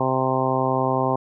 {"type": "harmonic tone", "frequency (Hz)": 130.81, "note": "C3", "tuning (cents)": 0, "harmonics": [1, 2, 3, 4, 5, 6, 7, 8], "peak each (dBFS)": [-27, -27, -27, -27, -27, -27, -27, -27], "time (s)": [0, 1.16], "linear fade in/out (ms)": 5, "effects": []}